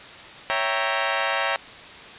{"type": "chord", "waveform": "15% pulse", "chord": "C# diminished seventh", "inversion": "none", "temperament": "equal", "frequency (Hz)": [554.4, 659.3, 784, 932.3], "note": ["C#5", "E5", "G5", "Bb5"], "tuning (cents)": [0, 0, 0, 0], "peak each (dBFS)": -21, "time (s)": [0.5, 1.56], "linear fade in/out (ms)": 0, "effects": ["white hiss -41 dBFS RMS until 2.18 s", "resampled to 8000 Hz"]}